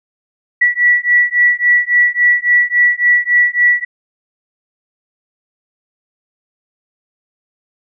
sine beating tone pair, 1946 / 1949.6 Hz, B6 / B6, -26 / -23 cents, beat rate 3.6 Hz, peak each -12 dBFS, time 0.61-3.85 s, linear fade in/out 10 ms, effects none

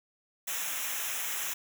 white noise with comb filter, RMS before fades -34 dBFS, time 0.47-1.54 s, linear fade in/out 10 ms, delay 0.22 ms, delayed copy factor -0.85, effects none

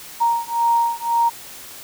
sine beating tone pair, 932.3 / 934.2 Hz, A#5 / A#5, 0 / +3 cents, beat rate 1.9 Hz, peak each -19 dBFS, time 0.2-1.3 s, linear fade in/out 20 ms, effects white hiss -38 dBFS RMS until 1.83 s

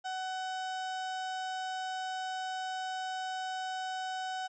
35% pulse tone, 750 Hz, F#5, 23 cents sharp, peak -33 dBFS, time 0.04-4.48 s, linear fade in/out 20 ms, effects resampled to 16000 Hz

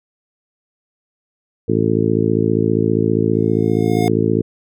harmonic tone, 55 Hz, A1, in tune, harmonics 2 / 3 / 4 / 5 / 6 / 7 / 8, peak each -21 / -21 / -21 / -21 / -21 / -21 / -21 dBFS, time 1.68-4.42 s, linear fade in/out 10 ms
square tone with exponential growth, 716 Hz, F5, 43 cents sharp, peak -20 dBFS, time 3.34-4.08 s, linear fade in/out 0 ms, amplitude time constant 160 ms
effects none

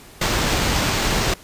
pink noise with sample-and-hold, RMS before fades -20 dBFS, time 0.21-1.34 s, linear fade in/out 5 ms, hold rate 11025 Hz, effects pink hiss -44 dBFS RMS until 1.43 s + resampled to 32000 Hz

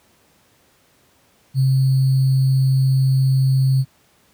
sine tone with sample-and-hold, 132.9 Hz, C3, 27 cents sharp, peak -12 dBFS, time 1.54-3.85 s, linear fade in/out 50 ms, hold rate 4410 Hz, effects pink hiss -57 dBFS RMS until 4.33 s + high-pass 80 Hz 12 dB/octave

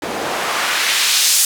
white noise with band-pass filter sweep, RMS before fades -17 dBFS, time 0.02-1.45 s, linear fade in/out 2 ms, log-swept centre 350 to 7500 Hz, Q 0.89, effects none

